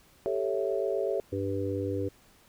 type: chord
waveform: sine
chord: A dominant seventh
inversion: third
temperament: equal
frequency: 392 / 440 / 554.4 / 659.3 Hz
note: G4 / A4 / C#5 / E5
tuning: 0 / 0 / 0 / 0 cents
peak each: -31 / -32 / -32 / -34 dBFS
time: 0.26-1.2 s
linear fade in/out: 0 ms
type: harmonic tone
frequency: 98 Hz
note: G2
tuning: in tune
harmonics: 1 / 3 / 4 / 5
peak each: -34 / -34 / -34 / -34 dBFS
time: 1.32-2.09 s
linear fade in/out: 10 ms
effects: pink hiss -60 dBFS RMS until 2.48 s